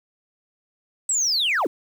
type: linear sweep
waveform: sine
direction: down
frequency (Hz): 8030 to 226.7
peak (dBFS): -17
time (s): 1.09-1.67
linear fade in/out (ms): 5
effects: tanh soft clip ceiling -17 dBFS + 8-bit